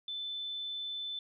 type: tone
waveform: sine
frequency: 3520 Hz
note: A7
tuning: in tune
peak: -36 dBFS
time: 0.08-1.19 s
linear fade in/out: 2 ms
effects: none